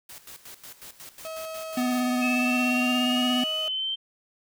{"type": "noise with tremolo", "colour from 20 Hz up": "white", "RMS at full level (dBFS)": -43, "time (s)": [0.09, 2.09], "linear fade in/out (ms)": 5, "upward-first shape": "square", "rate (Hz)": 5.5, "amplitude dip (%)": 75}
{"type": "tone with pitch glide", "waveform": "35% pulse", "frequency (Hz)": [641, 628.9], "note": ["E5", "D#5"], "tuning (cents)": [-49, 18], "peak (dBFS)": -32, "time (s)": [1.25, 3.68], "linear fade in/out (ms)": 0, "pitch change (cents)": -33, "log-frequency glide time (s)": [1.7, 2.13]}
{"type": "tone with vibrato", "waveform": "square", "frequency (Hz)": 248.7, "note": "B3", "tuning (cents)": 12, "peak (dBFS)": -24, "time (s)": [1.77, 3.44], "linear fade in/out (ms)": 5, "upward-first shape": "sine", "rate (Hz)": 17, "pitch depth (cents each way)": 17}
{"type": "exponential sweep", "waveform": "sine", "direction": "up", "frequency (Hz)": [2580, 3136], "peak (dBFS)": -26, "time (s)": [2.21, 3.96], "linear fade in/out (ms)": 20}
{"effects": []}